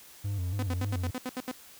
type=tone with vibrato; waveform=triangle; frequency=95 Hz; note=F#2; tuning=46 cents sharp; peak=-27 dBFS; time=0.24-1.11 s; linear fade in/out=10 ms; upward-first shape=square; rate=3.5 Hz; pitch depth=100 cents each way
type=tone bursts; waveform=sawtooth; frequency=253.4 Hz; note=B3; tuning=45 cents sharp; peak=-28 dBFS; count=9; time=0.59-1.515 s; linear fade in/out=2 ms; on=37 ms; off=74 ms
effects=white hiss -52 dBFS RMS until 1.79 s